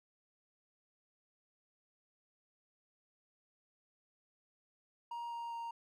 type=tone with pitch steps; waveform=triangle; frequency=942 / 936 / 930.1 Hz; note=A#5 / A#5 / A#5; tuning=+18 / +7 / -4 cents; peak=-38 dBFS; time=5.11-5.71 s; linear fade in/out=5 ms; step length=200 ms; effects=none